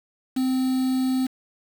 triangle tone with quantisation, 259.2 Hz, C4, 16 cents flat, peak -18 dBFS, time 0.36-1.27 s, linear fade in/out 10 ms, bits 6, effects none

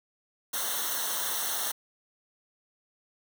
white noise with comb filter, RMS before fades -31 dBFS, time 0.53-1.72 s, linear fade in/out 10 ms, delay 0.41 ms, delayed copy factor -1, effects none

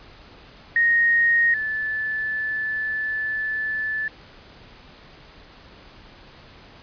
sine tone pair in turn, 1864.7 / 1744.4 Hz, A#6 / A6, 0 / -15 cents, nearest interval minor second, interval 115 cents, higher first, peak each -15 / -23 dBFS, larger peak first, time 0.76-1.54 / 1.54-4.08 s, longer second, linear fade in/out 2 ms, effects pink hiss -47 dBFS RMS until 6.82 s + resampled to 11025 Hz

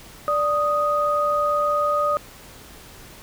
sine tone pair together, 587.3 / 1244.5 Hz, D5 / D#6, 0 / 0 cents, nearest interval octave + minor second, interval 1300 cents, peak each -22 / -20 dBFS, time 0.28-2.17 s, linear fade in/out 0 ms, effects pink hiss -44 dBFS RMS until 3.22 s

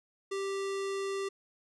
square tone, 392 Hz, G4, in tune, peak -33 dBFS, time 0.31-1.29 s, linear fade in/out 10 ms, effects resampled to 22050 Hz

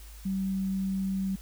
sine tone, 192 Hz, G3, 36 cents flat, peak -27 dBFS, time 0.25-1.36 s, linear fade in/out 10 ms, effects added 52 Hz sine -44 dBFS peak until 1.41 s + white hiss -53 dBFS RMS until 1.41 s

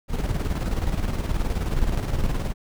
brown noise with tremolo, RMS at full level -22 dBFS, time 0.08-2.54 s, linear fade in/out 50 ms, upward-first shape square, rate 19 Hz, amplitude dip 50%, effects none

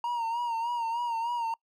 triangle tone with vibrato, 935 Hz, A#5, 5 cents sharp, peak -26 dBFS, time 0.04-1.54 s, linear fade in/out 2 ms, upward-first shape sine, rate 3.3 Hz, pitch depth 57 cents each way, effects noise-tail reverb RT60 0.1 s tail -25 dB re dry

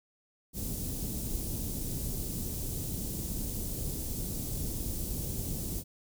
pink band-stop noise, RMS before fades -35 dBFS, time 0.53-5.84 s, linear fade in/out 50 ms, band 290 to 8100 Hz, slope 12 dB/octave, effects none

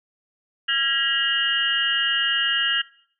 sine tone cluster, 1375 / 1646 / 1906 / 2854 / 3134 Hz, F6 / G#6 / A#6 / F7 / G7, -27 / -16 / +38 / +37 / -1 cents, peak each -31 / -25 / -29 / -22 / -29 dBFS, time 0.68-2.82 s, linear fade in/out 10 ms, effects noise-tail reverb RT60 0.6 s tail -21 dB re dry

